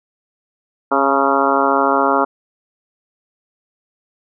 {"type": "harmonic tone with a mistuned harmonic", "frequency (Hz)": 137.4, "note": "C#3", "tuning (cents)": -15, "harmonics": [2, 3, 4, 5, 6, 7, 8, 9, 10], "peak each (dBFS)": [-21, -21, -21, -21, -21, -21, -21, -21, -21], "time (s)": [0.91, 2.25], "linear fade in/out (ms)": 10, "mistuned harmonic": 6, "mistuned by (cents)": 41, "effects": []}